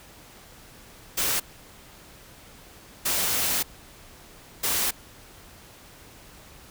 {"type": "noise bursts at uneven times", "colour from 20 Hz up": "white", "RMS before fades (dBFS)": -25, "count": 3, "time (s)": [[1.17, 1.4], [3.05, 3.63], [4.63, 4.91]], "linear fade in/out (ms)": 10, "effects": ["pink hiss -49 dBFS RMS until 6.7 s"]}